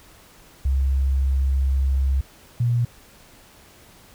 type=tone pair in turn; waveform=sine; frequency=67.2 / 119.74 Hz; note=C2 / A#2; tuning=+47 / +47 cents; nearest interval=minor seventh; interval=1000 cents; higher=second; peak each=-17 dBFS; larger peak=neither; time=0.65-2.21 / 2.6-2.85 s; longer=first; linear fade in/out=5 ms; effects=pink hiss -50 dBFS RMS until 4.14 s